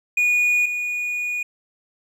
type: tone pair in turn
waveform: triangle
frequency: 2454 / 2454 Hz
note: D#7 / D#7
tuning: -25 / -25 cents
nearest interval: unison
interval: 0 cents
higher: neither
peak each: -14 / -21 dBFS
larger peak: first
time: 0.17-0.66 / 0.66-1.43 s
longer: second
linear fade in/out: 5 ms
effects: none